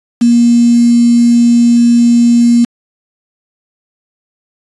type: tone with quantisation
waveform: sine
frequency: 237.1 Hz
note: A#3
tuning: 30 cents sharp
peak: -4 dBFS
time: 0.21-2.65 s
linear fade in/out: 10 ms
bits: 4
effects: resampled to 24000 Hz